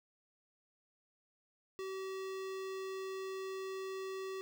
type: tone with notch filter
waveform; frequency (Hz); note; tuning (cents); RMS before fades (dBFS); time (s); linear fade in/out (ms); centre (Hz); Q
square; 382.4; G4; -43; -42; 1.79-4.41; 0; 11000; 0.93
effects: none